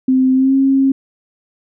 sine tone with pitch glide, 260 to 269.8 Hz, C4 to C#4, -11 to -47 cents, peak -9 dBFS, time 0.08-0.92 s, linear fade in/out 5 ms, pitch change +64 cents, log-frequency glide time 0.34-0.54 s, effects none

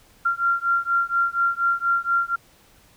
sine beating tone pair, 1379 / 1383.2 Hz, F6 / F6, -22 / -17 cents, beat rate 4.2 Hz, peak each -22 dBFS, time 0.25-2.36 s, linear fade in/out 10 ms, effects pink hiss -55 dBFS RMS until 2.96 s

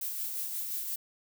violet noise with tremolo, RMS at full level -34 dBFS, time 0.01-0.96 s, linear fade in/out 5 ms, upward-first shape sine, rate 5.7 Hz, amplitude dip 35%, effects none

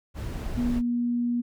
brown noise, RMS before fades -31 dBFS, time 0.14-0.82 s, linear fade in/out 50 ms
sine tone with pitch glide, 241.9 to 240.1 Hz, B3 to B3, -36 to -49 cents, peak -23 dBFS, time 0.57-1.42 s, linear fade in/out 20 ms, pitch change -13 cents, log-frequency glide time 0.7-0.78 s
effects none

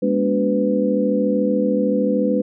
sine tone cluster, 205.2 / 238.8 / 286.2 / 368.5 / 500 Hz, G#3 / A#3 / D4 / F#4 / B4, -21 / +42 / -45 / -7 / +21 cents, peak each -20 / -25 / -22 / -29 / -20 dBFS, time 0.02-2.42 s, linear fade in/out 10 ms, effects none

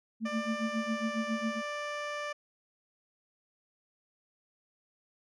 sine tone with tremolo, 223.7 Hz, A3, 29 cents sharp, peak -28 dBFS, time 0.2-1.62 s, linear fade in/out 50 ms, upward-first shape sine, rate 7.3 Hz, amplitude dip 95%
15% pulse tone with pitch glide, 594 to 589.6 Hz, D5 to D5, +20 to +7 cents, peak -28 dBFS, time 0.25-2.33 s, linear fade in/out 10 ms, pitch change -13 cents, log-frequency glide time 0.51-1.11 s
effects low-pass 5000 Hz 12 dB/octave

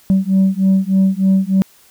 sine beating tone pair, 190 / 193.3 Hz, F#3 / G3, +46 / -24 cents, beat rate 3.3 Hz, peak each -12 dBFS, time 0.1-1.62 s, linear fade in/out 0 ms, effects tanh soft clip ceiling -7 dBFS + white hiss -49 dBFS RMS until 1.9 s

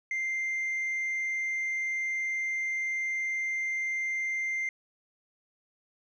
sine tone with tanh clipping, 2093 Hz, C7, in tune, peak -29 dBFS, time 0.11-4.69 s, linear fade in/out 2 ms, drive 1 dB, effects none

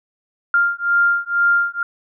sine beating tone pair, 1396.9 / 1399 Hz, F6 / F6, 0 / +3 cents, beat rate 2.1 Hz, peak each -17 dBFS, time 0.54-1.83 s, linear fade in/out 2 ms, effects none

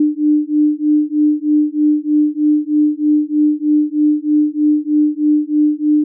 sine beating tone pair, 298.5 / 301.7 Hz, D4 / D4, +28 / +47 cents, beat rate 3.2 Hz, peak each -14 dBFS, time 0-6.04 s, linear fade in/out 5 ms, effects none

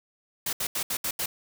white noise bursts at uneven times, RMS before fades -29 dBFS, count 6, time 0.46-0.53 / 0.6-0.67 / 0.75-0.83 / 0.9-0.97 / 1.04-1.11 / 1.19-1.26 s, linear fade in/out 5 ms, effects none

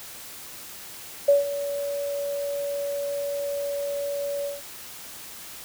sine tone with ADSR envelope, 568 Hz, C#5, 42 cents sharp, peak -12 dBFS, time 1.28-4.62 s, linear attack 8 ms, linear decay 150 ms, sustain -14 dB, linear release 170 ms, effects white hiss -41 dBFS RMS until 5.64 s

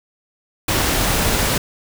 pink noise, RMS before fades -18 dBFS, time 0.68-1.58 s, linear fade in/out 5 ms, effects none

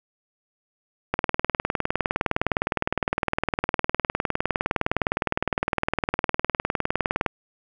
click train, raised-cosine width 0.5 ms, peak -6 dBFS, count 121, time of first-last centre 1.14-7.262 s, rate 19.6 Hz, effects none

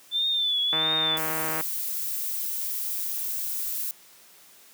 sine tone with vibrato, 3520 Hz, A7, in tune, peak -22 dBFS, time 0.11-1.19 s, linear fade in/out 50 ms, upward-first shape triangle, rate 1.5 Hz, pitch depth 86 cents each way
click train, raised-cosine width 0.5 ms, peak -16 dBFS, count 140, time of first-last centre 0.73-1.61 s, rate 158 Hz
violet noise, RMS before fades -30 dBFS, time 1.17-3.91 s, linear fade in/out 0 ms
effects white hiss -53 dBFS RMS until 4.73 s + high-pass 150 Hz 12 dB/octave

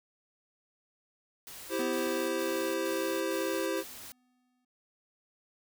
white noise bursts, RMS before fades -46 dBFS, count 6, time 1.47-4.12 s, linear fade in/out 0 ms, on 350 ms, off 110 ms
square chord, C major, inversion first, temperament equal, 329.6 / 392 / 523.3 Hz, E4 / G4 / C5, 0 / 0 / 0 cents, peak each -35 dBFS, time 1.69-3.84 s, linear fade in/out 50 ms
square tone with exponential decay, 250 Hz, B3, 21 cents sharp, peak -35 dBFS, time 1.79-4.65 s, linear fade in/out 5 ms, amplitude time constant 620 ms
effects none

